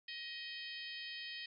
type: harmonic tone with a mistuned harmonic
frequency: 629 Hz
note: D#5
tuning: 19 cents sharp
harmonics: 3 / 4 / 5 / 6 / 7 / 8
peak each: -49 / -51 / -49 / -54 / -51 / -54 dBFS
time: 0.08-1.46 s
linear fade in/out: 5 ms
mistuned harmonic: 6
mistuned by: +17 cents
effects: none